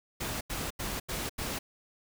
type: noise bursts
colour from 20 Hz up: pink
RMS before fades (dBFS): -35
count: 5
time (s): 0.2-1.59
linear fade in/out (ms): 10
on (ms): 210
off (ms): 85
effects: none